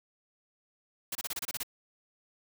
white noise bursts, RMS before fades -35 dBFS, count 9, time 1.12-1.632 s, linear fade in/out 5 ms, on 32 ms, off 28 ms, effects none

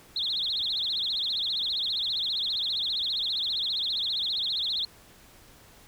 sine tone with vibrato, 3718 Hz, A#7, 5 cents flat, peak -26 dBFS, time 0.16-4.85 s, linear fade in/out 2 ms, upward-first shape triangle, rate 15 Hz, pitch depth 280 cents each way, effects pink hiss -54 dBFS RMS until 5.87 s

